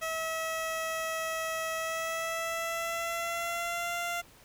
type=tone with pitch glide; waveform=15% pulse; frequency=646 to 692.4 Hz; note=E5 to F5; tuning=-35 to -15 cents; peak=-25 dBFS; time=0.01-4.22 s; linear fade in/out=20 ms; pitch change=+120 cents; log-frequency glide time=1.75-3.95 s; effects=pink hiss -57 dBFS RMS until 4.44 s